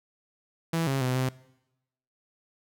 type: tone with pitch steps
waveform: sawtooth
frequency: 165 / 135.6 / 127.4 / 129.6 Hz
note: E3 / C#3 / C3 / C3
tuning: +2 / -38 / -46 / -16 cents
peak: -21 dBFS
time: 0.73-1.29 s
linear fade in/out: 5 ms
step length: 140 ms
effects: noise-tail reverb RT60 0.9 s tail -21 dB re dry